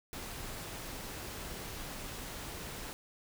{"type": "noise", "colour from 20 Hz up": "pink", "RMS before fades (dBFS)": -43, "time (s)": [0.13, 2.93], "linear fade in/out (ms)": 0, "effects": []}